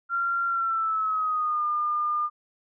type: tone with pitch glide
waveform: sine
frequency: 1379 to 1207.4 Hz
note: F6 to D6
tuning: -22 to +48 cents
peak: -23 dBFS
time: 0.09-2.3 s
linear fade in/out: 50 ms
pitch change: -230 cents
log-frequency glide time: 0.47-1.64 s
effects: none